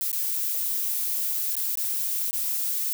violet noise with dropouts, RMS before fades -27 dBFS, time 0.01-2.93 s, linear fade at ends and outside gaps 0 ms, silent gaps 0.116-0.129 / 1.553-1.567 / 1.754-1.773 / 2.309-2.33 s, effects none

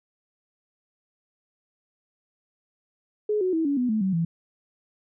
sine tone with pitch steps, 422.1 / 369.6 / 323.6 / 283.3 / 248.1 / 217.2 / 190.21 / 166.55 Hz, G#4 / F#4 / E4 / C#4 / B3 / A3 / F#3 / E3, +28 / -2 / -32 / +38 / +8 / -22 / +48 / +18 cents, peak -21 dBFS, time 3.29-4.25 s, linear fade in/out 5 ms, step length 120 ms, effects none

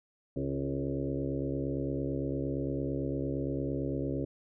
harmonic tone with a mistuned harmonic, 68.8 Hz, C#2, 12 cents flat, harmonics 1 / 2 / 4 / 5 / 6 / 7 / 8 / 9, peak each -41 / -36 / -35 / -38 / -40 / -43 / -41 / -51 dBFS, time 0.36-4.25 s, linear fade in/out 5 ms, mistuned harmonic 7, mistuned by -28 cents, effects none

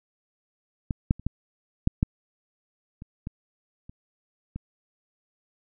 clicks, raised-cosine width 5 ms, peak -14 / -7 / -30 / -13 / -7 / -8 / -27 / -20 / -30 / -21 dBFS, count 10, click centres 0.908 / 1.109 / 1.196 / 1.266 / 1.874 / 2.029 / 3.021 / 3.271 / 3.895 / 4.56 s, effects none

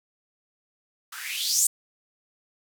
violet noise with band-pass filter sweep, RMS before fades -26 dBFS, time 1.12-1.67 s, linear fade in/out 5 ms, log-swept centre 1200 to 8400 Hz, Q 5.3, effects none

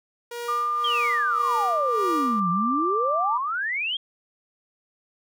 sawtooth tone with tremolo, 476.1 Hz, A#4, 37 cents sharp, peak -26 dBFS, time 0.31-2.4 s, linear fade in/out 5 ms, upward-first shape sine, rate 1.8 Hz, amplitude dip 80%
sine tone with pitch glide, 1199 to 1177.7 Hz, D6 to D6, +36 to +4 cents, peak -22 dBFS, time 0.48-3.38 s, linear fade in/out 10 ms, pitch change -32 cents, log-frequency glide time 0.81-2.84 s
sine exponential two-way sweep, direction down then up, 3300 to 169.1 to 3300 Hz, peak -24 dBFS, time 0.84-3.97 s, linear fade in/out 5 ms, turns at 2.5 s
effects none

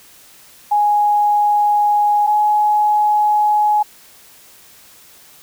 sine tone pair in turn, 830.6 / 840.7 Hz, G#5 / G#5, 0 / +21 cents, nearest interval unison, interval 21 cents, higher second, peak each -11 dBFS, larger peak neither, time 0.71-2.27 / 2.27-3.83 s, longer neither, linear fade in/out 10 ms, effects white hiss -45 dBFS RMS until 5.42 s

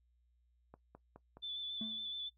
click train, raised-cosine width 1 ms, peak -39 dBFS, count 4, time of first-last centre 0.74-1.37 s, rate 4.76 Hz
sine tone with vibrato, 3498 Hz, A7, 11 cents flat, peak -39 dBFS, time 1.42-2.3 s, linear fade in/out 20 ms, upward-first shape square, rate 7.1 Hz, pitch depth 18 cents each way
triangle tone with exponential decay, 220 Hz, A3, in tune, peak -36 dBFS, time 1.81-2.12 s, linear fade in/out 2 ms, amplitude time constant 67 ms
effects noise-tail reverb RT60 0.1 s tail -18 dB re dry + added 60 Hz sine -70 dBFS peak until 2.37 s

